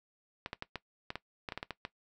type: clicks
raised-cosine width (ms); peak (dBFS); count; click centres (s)
0.3; -21; 12; 0.461 / 0.531 / 0.624 / 0.757 / 1.104 / 1.156 / 1.488 / 1.522 / 1.576 / 1.629 / 1.707 / 1.851
effects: noise-tail reverb RT60 0.1 s tail -18 dB re dry